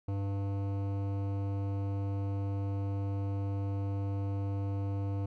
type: tone with hard clipping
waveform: sine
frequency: 99 Hz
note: G2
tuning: 18 cents sharp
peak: -33 dBFS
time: 0.08-5.26 s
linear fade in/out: 5 ms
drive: 15 dB
effects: none